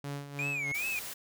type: tone with tremolo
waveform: sawtooth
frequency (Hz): 142.1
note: C#3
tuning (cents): +43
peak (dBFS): -31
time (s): 0.04-0.72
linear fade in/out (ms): 2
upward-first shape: sine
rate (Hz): 3.1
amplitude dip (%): 65
type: tone with vibrato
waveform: triangle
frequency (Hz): 2374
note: D7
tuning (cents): +18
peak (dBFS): -30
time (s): 0.39-0.99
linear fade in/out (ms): 0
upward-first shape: sine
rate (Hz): 2.5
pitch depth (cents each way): 170
type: noise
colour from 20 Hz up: white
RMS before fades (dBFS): -41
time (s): 0.74-1.14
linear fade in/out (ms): 10
effects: none